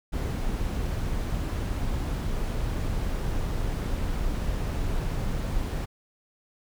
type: noise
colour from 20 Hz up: brown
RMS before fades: -28 dBFS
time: 0.12-5.86 s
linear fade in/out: 20 ms
effects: none